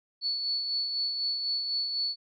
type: tone with tremolo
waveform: sine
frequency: 4435 Hz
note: C#8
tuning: in tune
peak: -26 dBFS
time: 0.21-2.16 s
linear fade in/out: 50 ms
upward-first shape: sine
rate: 4 Hz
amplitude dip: 40%
effects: none